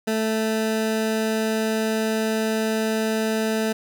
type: tone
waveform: 20% pulse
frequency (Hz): 220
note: A3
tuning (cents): 0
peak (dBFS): -16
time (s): 0.07-3.73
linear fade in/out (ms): 10
effects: none